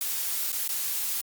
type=noise with dropouts; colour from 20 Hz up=blue; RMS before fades=-29 dBFS; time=0.01-1.21 s; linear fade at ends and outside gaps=2 ms; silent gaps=0.52-0.527 / 0.678-0.69 s; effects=Opus 48 kbps